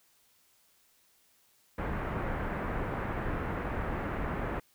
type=low-pass noise; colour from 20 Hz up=pink; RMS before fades=-34 dBFS; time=1.78-4.6 s; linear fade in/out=5 ms; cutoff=1900 Hz; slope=24 dB/octave; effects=white hiss -67 dBFS RMS until 4.74 s